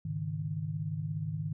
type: chord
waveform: sine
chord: Ab suspended fourth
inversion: none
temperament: equal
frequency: 103.83 / 138.59 / 155.56 Hz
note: Ab2 / Db3 / Eb3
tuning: 0 / 0 / 0 cents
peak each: -38 / -40 / -34 dBFS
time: 0.05-1.53 s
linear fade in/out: 5 ms
effects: none